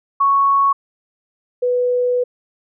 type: tone pair in turn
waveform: sine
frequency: 1108.7 / 493.9 Hz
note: C#6 / B4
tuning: 0 / 0 cents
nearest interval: octave + major second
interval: 1400 cents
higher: first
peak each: -11 / -14 dBFS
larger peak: first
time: 0.2-0.73 / 1.62-2.24 s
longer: second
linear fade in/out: 10 ms
effects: none